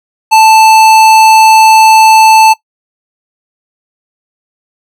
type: tone with hard clipping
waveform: sine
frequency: 880 Hz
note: A5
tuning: in tune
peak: -3 dBFS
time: 0.31-2.54 s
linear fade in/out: 20 ms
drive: 18 dB
effects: noise-tail reverb RT60 0.1 s tail -18 dB re dry